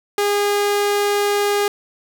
sawtooth tone, 408.7 Hz, G#4, 28 cents flat, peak -12 dBFS, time 0.18-1.68 s, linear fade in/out 2 ms, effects none

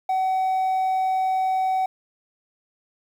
triangle tone, 755 Hz, F#5, 35 cents sharp, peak -17 dBFS, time 0.09-1.86 s, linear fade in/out 5 ms, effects tanh soft clip ceiling -13 dBFS + 9-bit

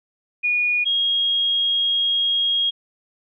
sine tone pair in turn, 2450 / 3270 Hz, D#7 / G#7, -27 / -28 cents, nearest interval perfect fourth, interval 499 cents, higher second, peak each -17 dBFS, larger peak neither, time 0.43-0.85 / 0.85-2.71 s, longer second, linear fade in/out 20 ms, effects none

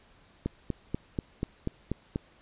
click train, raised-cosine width 3 ms, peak -16 dBFS, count 8, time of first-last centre 0.46-2.159 s, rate 4.12 Hz, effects pink hiss -60 dBFS RMS until 2.41 s + resampled to 8000 Hz

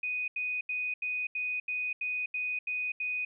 sine tone bursts, 2489 Hz, D#7, in tune, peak -30 dBFS, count 10, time 0.03-3.25 s, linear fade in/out 5 ms, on 250 ms, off 80 ms, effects none

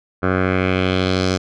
10% pulse tone with low-pass filter sweep, 92.9 Hz, F#2, 7 cents sharp, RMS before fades -18 dBFS, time 0.22-1.38 s, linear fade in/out 20 ms, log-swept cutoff 1400 to 5700 Hz, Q 2.2, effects none

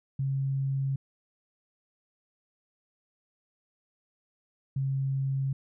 sine tone pair in turn, 136 / 135.42 Hz, C#3 / C#3, -33 / -40 cents, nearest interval unison, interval 7 cents, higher first, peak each -26 dBFS, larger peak neither, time 0.19-0.96 / 4.76-5.53 s, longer neither, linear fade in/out 5 ms, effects none

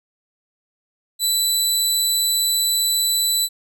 20% pulse tone, 3979 Hz, B7, 12 cents sharp, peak -11 dBFS, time 1.19-3.49 s, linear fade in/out 50 ms, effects none

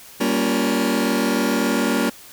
sawtooth chord, G half-diminished seventh, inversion none, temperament just, 196 / 235.2 / 282.2 / 352.8 Hz, G3 / Bb3 / Db4 / F4, 0 / +16 / +31 / +18 cents, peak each -21 / -17 / -19 / -22 dBFS, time 0.2-2.1 s, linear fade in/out 10 ms, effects white hiss -43 dBFS RMS until 2.32 s

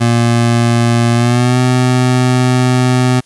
25% pulse tone with pitch glide, 117.9 to 126.36 Hz, A#2 to B2, +20 to +40 cents, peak -5 dBFS, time 0-3.21 s, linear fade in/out 20 ms, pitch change +120 cents, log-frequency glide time 1.14-1.59 s, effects white hiss -49 dBFS RMS until 3.25 s + resampled to 24000 Hz

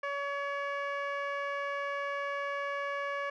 15% pulse tone with low-pass filter, 565 Hz, C#5, 33 cents sharp, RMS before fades -35 dBFS, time 0.03-3.3 s, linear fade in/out 5 ms, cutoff 2100 Hz, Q 0.98, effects none

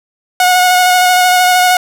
sawtooth tone with vibrato, 728 Hz, F#5, 28 cents flat, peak -3 dBFS, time 0.4-1.77 s, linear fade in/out 2 ms, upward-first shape square, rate 13 Hz, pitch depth 12 cents each way, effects none

